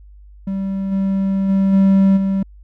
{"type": "tone with level steps", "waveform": "triangle", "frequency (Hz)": 194, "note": "G3", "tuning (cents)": -18, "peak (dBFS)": [-17, -13, -10, -7, -13], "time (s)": [0.47, 2.43], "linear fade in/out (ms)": 5, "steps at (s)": [0.91, 1.48, 1.72, 2.16], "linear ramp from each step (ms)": 20, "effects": ["added 50 Hz sine -39 dBFS peak until 2.63 s"]}